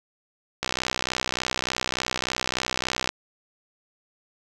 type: click train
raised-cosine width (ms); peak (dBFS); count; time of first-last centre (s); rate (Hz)
0.2; -7; 157; 0.63-3.091; 63.4
effects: none